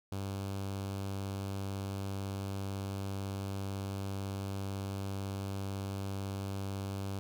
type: tone with notch filter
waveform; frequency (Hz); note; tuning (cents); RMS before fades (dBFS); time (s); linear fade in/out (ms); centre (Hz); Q
sawtooth; 98; G2; 0; -38; 0.12-7.19; 0; 1900; 2
effects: 11-bit